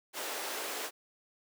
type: high-pass noise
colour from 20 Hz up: pink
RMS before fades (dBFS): -38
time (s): 0.13-0.91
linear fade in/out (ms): 50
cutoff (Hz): 370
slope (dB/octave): 24
effects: none